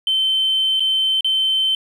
triangle tone with dropouts, 3087 Hz, G7, 27 cents flat, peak -12 dBFS, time 0.07-1.75 s, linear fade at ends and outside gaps 2 ms, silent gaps 0.797-0.804 / 1.208-1.245 s, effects tanh soft clip ceiling -12 dBFS

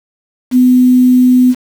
sine tone with quantisation, 251.5 Hz, B3, 32 cents sharp, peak -4 dBFS, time 0.51-1.55 s, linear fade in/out 50 ms, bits 5, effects none

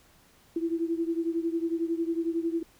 sine beating tone pair, 329.6 / 340.6 Hz, E4 / F4, 0 / -43 cents, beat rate 11 Hz, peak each -28 / -31 dBFS, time 0.56-2.63 s, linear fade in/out 5 ms, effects pink hiss -60 dBFS RMS until 2.79 s

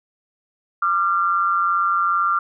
sine tone pair together, 1191 / 1373.4 Hz, D6 / F6, +24 / -29 cents, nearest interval major second, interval 247 cents, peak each -19 dBFS, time 0.82-2.39 s, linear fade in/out 5 ms, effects none

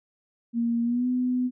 sine tone with pitch glide, 233.9 to 250.7 Hz, A#3 to B3, +6 to +26 cents, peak -22 dBFS, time 0.53-1.51 s, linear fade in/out 50 ms, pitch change +120 cents, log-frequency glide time 0.83-1.07 s, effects none

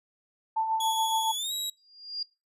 sine tone with tremolo, 887 Hz, A5, 14 cents sharp, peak -23 dBFS, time 0.56-1.32 s, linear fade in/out 10 ms, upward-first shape sine, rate 7.1 Hz, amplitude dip 50%
sawtooth tone with pitch glide, 3371 to 3850 Hz, G#7 to B7, +25 to -45 cents, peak -27 dBFS, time 0.8-1.7 s, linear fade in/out 5 ms, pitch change +230 cents, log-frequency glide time 1.35-1.52 s
sine tone with exponential growth, 4814 Hz, D8, 42 cents sharp, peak -27 dBFS, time 1.77-2.23 s, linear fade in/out 5 ms, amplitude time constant 100 ms
effects noise-tail reverb RT60 0.3 s tail -26 dB re dry + resampled to 32000 Hz

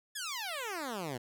10% pulse exponential sweep, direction down, 1760 to 116.54 Hz, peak -28 dBFS, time 0.15-1.18 s, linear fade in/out 10 ms, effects none

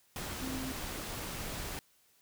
sine tone in noise, 261.6 Hz, C4, in tune, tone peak -38 dBFS, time 0.42-0.72 s, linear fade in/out 0 ms, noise pink, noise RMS -40 dBFS, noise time 0.16-1.79 s, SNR -1 dB, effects white hiss -68 dBFS RMS until 2.21 s

